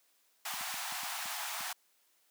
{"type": "high-pass noise", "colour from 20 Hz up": "pink", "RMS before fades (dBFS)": -39, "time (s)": [0.45, 1.73], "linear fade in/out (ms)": 5, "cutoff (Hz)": 680, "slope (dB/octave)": 96}
{"type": "clicks", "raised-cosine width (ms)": 5, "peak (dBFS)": -33, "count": 7, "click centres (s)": [0.539, 0.61, 0.741, 0.923, 1.034, 1.257, 1.608]}
{"effects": ["white hiss -71 dBFS RMS until 2.3 s", "high-pass 300 Hz 12 dB/octave"]}